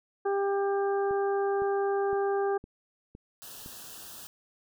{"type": "harmonic tone", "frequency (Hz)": 397.3, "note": "G4", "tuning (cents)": 23, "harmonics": [1, 2, 3, 4], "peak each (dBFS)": [-26, -32, -39, -41], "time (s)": [0.25, 2.58], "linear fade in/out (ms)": 10}
{"type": "click train", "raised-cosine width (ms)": 3, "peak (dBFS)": -32, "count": 6, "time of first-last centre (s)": [1.11, 3.661], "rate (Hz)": 1.96}
{"type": "band-stop noise", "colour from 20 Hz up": "white", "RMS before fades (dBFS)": -45, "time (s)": [3.42, 4.27], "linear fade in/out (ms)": 0, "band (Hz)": [1800, 2600], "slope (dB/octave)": 96}
{"effects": []}